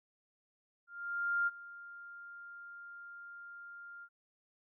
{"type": "tone with ADSR envelope", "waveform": "sine", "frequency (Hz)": 1399, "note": "F6", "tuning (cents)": 3, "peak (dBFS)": -28, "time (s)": [0.87, 4.09], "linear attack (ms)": 600, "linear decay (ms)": 30, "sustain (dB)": -19, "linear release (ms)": 60, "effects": []}